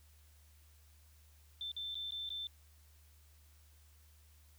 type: tone with dropouts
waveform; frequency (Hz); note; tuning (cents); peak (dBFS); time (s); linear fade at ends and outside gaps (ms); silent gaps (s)
sine; 3548; A7; +14; -39; 1.61-2.47; 1; 1.717-1.765 / 1.945-1.953 / 2.108-2.121 / 2.291-2.303
effects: added 75 Hz sine -61 dBFS peak until 4.58 s + white hiss -69 dBFS RMS until 4.58 s